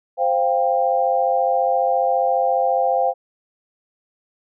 sine chord, C suspended fourth, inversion none, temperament equal with one note detuned, 523.3 / 698.5 / 793.1 Hz, C5 / F5 / G5, 0 / 0 / +20 cents, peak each -20 dBFS, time 0.17-3.14 s, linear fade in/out 50 ms, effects none

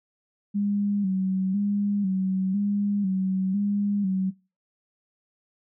sine tone with vibrato, 196 Hz, G3, in tune, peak -22 dBFS, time 0.54-4.31 s, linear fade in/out 20 ms, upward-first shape square, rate 1 Hz, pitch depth 63 cents each way, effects noise-tail reverb RT60 0.3 s tail -22 dB re dry

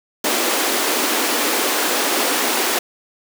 pink high-pass noise, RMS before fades -19 dBFS, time 0.24-2.79 s, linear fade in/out 5 ms, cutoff 250 Hz, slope 48 dB/octave, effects none

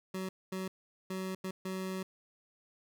25% pulse tone bursts at uneven times, 188 Hz, F#3, 28 cents sharp, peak -32 dBFS, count 5, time 0.14-0.29 / 0.52-0.68 / 1.1-1.35 / 1.44-1.51 / 1.65-2.03 s, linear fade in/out 5 ms, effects none

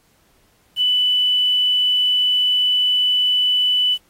sine tone with quantisation, 2985 Hz, F#7, 15 cents sharp, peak -14 dBFS, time 0.76-3.98 s, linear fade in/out 50 ms, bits 7, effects pink hiss -59 dBFS RMS until 4.09 s + AAC 48 kbps

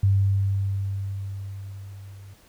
sine tone with level ramp, 98.2 Hz, G2, 4 cents sharp, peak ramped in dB -15 to -41 dBFS, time 0.03-2.34 s, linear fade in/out 5 ms, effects pink hiss -56 dBFS RMS until 2.48 s

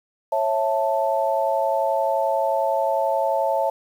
sine chord, A major, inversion first, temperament equal with one note detuned, 548 / 659.3 / 880 Hz, C#5 / E5 / A5, -20 / 0 / 0 cents, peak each -23 dBFS, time 0.32-3.7 s, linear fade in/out 5 ms, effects 8-bit

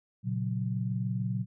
sine chord, F# major, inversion first, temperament equal with one note detuned, 118.24 / 138.59 / 185 Hz, A#2 / C#3 / F#3, +25 / 0 / 0 cents, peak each -31 / -36 / -33 dBFS, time 0.23-1.46 s, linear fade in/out 50 ms, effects none

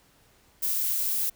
violet noise, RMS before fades -27 dBFS, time 0.62-1.3 s, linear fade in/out 10 ms, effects pink hiss -61 dBFS RMS until 1.35 s

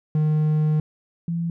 triangle / sine tone pair in turn, 153.5 / 168.57 Hz, D#3 / E3, -23 / +39 cents, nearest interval major second, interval 162 cents, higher second, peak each -15 / -22 dBFS, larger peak first, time 0.15-0.8 / 1.28-1.5 s, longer first, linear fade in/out 2 ms, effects none

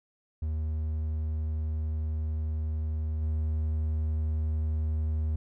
triangle tone with level steps, 77.78 Hz, D#2, in tune, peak -26 / -24 dBFS, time 0.42-5.36 s, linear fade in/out 5 ms, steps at 3.21 s, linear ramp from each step 20 ms, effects none

